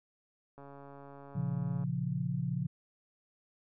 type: click train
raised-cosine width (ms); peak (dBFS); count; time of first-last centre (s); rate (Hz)
1; -37; 177; 0.58-1.837; 140
type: chord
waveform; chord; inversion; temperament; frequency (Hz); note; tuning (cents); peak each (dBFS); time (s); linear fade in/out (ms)
sine; Bb minor; none; equal; 116.54 / 138.59 / 174.61; Bb2 / Db3 / F3; 0 / 0 / 0; -38 / -34 / -35; 1.35-2.67; 10
effects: none